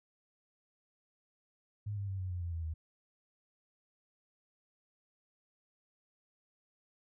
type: tone with pitch steps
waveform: sine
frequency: 103.83 / 99.95 / 96.21 / 92.61 / 89.14 / 85.81 / 82.6 / 79.51 Hz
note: G#2 / G2 / G2 / F#2 / F2 / F2 / E2 / D#2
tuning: 0 / +34 / -32 / +2 / +36 / -30 / +4 / +38 cents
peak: -35 dBFS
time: 1.86-2.74 s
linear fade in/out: 10 ms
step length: 110 ms
effects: none